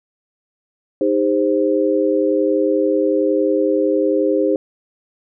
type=chord; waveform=sine; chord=C minor; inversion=first; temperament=equal with one note detuned; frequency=311.1 / 402.1 / 523.3 Hz; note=Eb4 / G4 / C5; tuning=0 / +44 / 0 cents; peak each=-18 dBFS; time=1.01-4.56 s; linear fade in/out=2 ms; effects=none